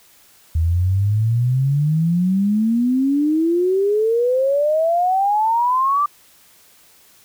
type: exponential sweep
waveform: sine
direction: up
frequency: 79 to 1188 Hz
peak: -14 dBFS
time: 0.55-6.06 s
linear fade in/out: 5 ms
effects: white hiss -51 dBFS RMS until 7.24 s